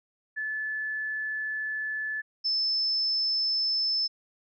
sine tone pair in turn, 1733 / 5260 Hz, A6 / E8, -27 / -5 cents, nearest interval octave + perfect fifth, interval 1922 cents, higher second, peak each -29 / -24 dBFS, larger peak second, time 0.36-2.22 / 2.44-4.08 s, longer first, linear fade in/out 20 ms, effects none

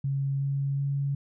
sine tone with pitch steps, 137.8 / 138.84 / 139.89 Hz, C#3 / C#3 / C#3, -10 / +3 / +16 cents, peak -25 dBFS, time 0.04-1.15 s, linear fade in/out 5 ms, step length 370 ms, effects none

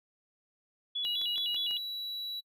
sine tone with vibrato, 3136 Hz, G7, in tune, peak -31 dBFS, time 0.95-1.78 s, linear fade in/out 10 ms, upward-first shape square, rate 4.9 Hz, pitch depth 140 cents each way
triangle tone, 3920 Hz, B7, 14 cents flat, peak -34 dBFS, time 1.03-2.41 s, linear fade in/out 20 ms
click train, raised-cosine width 0.2 ms, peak -29 dBFS, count 5, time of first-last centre 1.05-1.71 s, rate 6.06 Hz
effects noise-tail reverb RT60 0.1 s tail -25 dB re dry

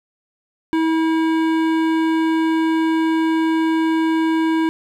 sine tone with hard clipping, 322.6 Hz, E4, 37 cents flat, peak -17 dBFS, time 0.73-4.69 s, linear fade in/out 0 ms, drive 15 dB, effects none

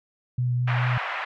sine tone with vibrato, 123.47 Hz, B2, in tune, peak -21 dBFS, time 0.38-0.98 s, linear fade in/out 5 ms, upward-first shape sine, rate 4.6 Hz, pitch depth 12 cents each way
white band-pass noise, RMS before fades -30 dBFS, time 0.67-1.25 s, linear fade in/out 10 ms, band 680 to 2200 Hz, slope 24 dB/octave
effects none

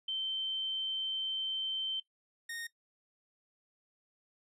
sine / sawtooth tone pair in turn, 3104 / 1851.5 Hz, G7 / A#6, -18 / -12 cents, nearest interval major sixth, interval 894 cents, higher first, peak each -32 / -36 dBFS, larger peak first, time 0.08-2 / 2.49-2.67 s, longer first, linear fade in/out 5 ms, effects noise-tail reverb RT60 0.1 s tail -17 dB re dry + resampled to 32000 Hz

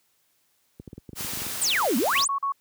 clicks, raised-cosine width 3 ms, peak -26 dBFS, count 12, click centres 0.799 / 0.877 / 0.931 / 0.98 / 1.092 / 1.132 / 1.208 / 1.247 / 1.335 / 1.373 / 1.419 / 1.466 s
white noise, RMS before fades -32 dBFS, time 1.15-2.26 s, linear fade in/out 50 ms
sine exponential two-way sweep, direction down then up, 9956 to 207.7 to 9956 Hz, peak -21 dBFS, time 1.61-2.28 s, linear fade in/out 10 ms, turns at 1.97 s
sine tone bursts, 1108.7 Hz, C#6, in tune, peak -23 dBFS, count 3, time 2.15-2.522 s, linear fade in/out 5 ms, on 96 ms, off 42 ms
effects white hiss -68 dBFS RMS until 2.6 s + high-pass 60 Hz 12 dB/octave

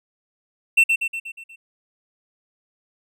triangle tone with echo, 2698 Hz, E7, 40 cents sharp, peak -9 dBFS, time 0.77-0.84 s, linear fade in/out 10 ms, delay 120 ms, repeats 6, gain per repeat -5 dB, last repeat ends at 1.56 s, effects none

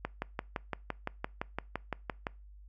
click train, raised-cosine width 0.5 ms, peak -18 dBFS, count 14, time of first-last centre 0.05-2.268 s, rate 5.86 Hz, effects noise-tail reverb RT60 0.3 s tail -24 dB re dry + added 50 Hz sine -50 dBFS peak until 2.68 s

